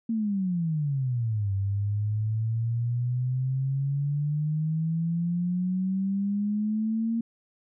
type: exponential two-way sweep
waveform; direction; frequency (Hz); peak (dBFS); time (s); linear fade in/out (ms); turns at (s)
sine; down then up; 231.3 to 97.1 to 231.3; -24; 0.09-7.21; 5; 1.53
effects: none